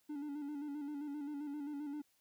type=tone with vibrato; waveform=triangle; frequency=290.7 Hz; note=D4; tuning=18 cents flat; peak=-38 dBFS; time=0.09-2.02 s; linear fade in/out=10 ms; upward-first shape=square; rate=7.6 Hz; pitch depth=49 cents each way; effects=white hiss -75 dBFS RMS until 2.2 s